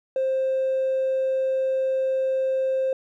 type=tone with hard clipping; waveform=sine; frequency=527 Hz; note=C5; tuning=12 cents sharp; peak=-21 dBFS; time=0.16-2.93 s; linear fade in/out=2 ms; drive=1 dB; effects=none